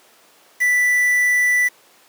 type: tone with quantisation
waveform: triangle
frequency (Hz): 1975.5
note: B6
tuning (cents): 0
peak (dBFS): -12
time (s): 0.6-1.69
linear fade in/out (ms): 20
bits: 5
effects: pink hiss -51 dBFS RMS until 2.08 s + high-pass 400 Hz 12 dB/octave